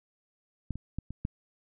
clicks, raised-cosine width 5 ms, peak -20 / -26 / -21 / -26 / -18 dBFS, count 5, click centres 0.707 / 0.756 / 0.986 / 1.106 / 1.251 s, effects none

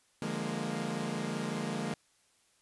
sawtooth chord, Bb dominant seventh, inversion first, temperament equal with one note detuned, 149.4 / 174.61 / 207.7 / 233.1 Hz, D3 / F3 / Ab3 / Bb3, +30 / 0 / 0 / 0 cents, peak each -36 / -36 / -34 / -34 dBFS, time 0.22-1.94 s, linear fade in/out 2 ms, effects white hiss -69 dBFS RMS until 2.61 s + resampled to 24000 Hz

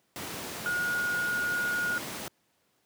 sine tone in noise, 1440 Hz, F#6, 47 cents flat, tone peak -27 dBFS, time 0.66-1.98 s, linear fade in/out 0 ms, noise pink, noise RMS -37 dBFS, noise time 0.16-2.28 s, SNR +7 dB, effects pink hiss -71 dBFS RMS until 2.85 s + high-pass 150 Hz 12 dB/octave

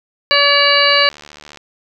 harmonic tone, 571 Hz, D5, 49 cents flat, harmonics 1 / 2 / 3 / 4 / 5 / 7 / 8, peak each -17 / -17 / -17 / -17 / -17 / -17 / -17 dBFS, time 0.31-1.09 s, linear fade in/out 0 ms
click train, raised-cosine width 0.2 ms, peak -18 dBFS, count 51, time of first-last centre 0.9-1.573 s, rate 74.3 Hz
effects none

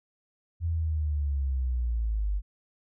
sine linear sweep, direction down, 85 to 47.88 Hz, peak -25 dBFS, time 0.6-2.42 s, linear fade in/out 50 ms, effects none

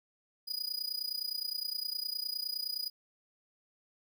45% pulse tone with amplitude modulation, 4928 Hz, D#8, 17 cents flat, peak -30 dBFS, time 0.47-2.9 s, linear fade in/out 20 ms, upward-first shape sine, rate 29.7 Hz, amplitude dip 90%, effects none

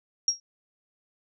sine tone with exponential decay, 5610 Hz, F8, 7 cents sharp, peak -16 dBFS, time 0.28-0.4 s, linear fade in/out 2 ms, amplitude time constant 25 ms, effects none

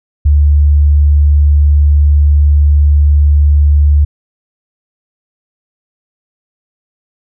sine tone, 73.1 Hz, D2, 7 cents flat, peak -4 dBFS, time 0.25-4.05 s, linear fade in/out 10 ms, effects none

